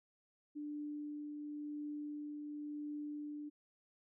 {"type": "tone with tremolo", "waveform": "sine", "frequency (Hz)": 295.9, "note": "D4", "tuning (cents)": 13, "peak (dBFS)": -40, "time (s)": [0.55, 3.5], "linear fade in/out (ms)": 20, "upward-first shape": "triangle", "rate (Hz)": 0.94, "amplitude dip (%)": 30, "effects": []}